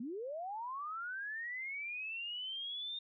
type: linear sweep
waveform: sine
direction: up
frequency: 215.6 to 3663 Hz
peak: -39 dBFS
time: 0-2.99 s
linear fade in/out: 5 ms
effects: none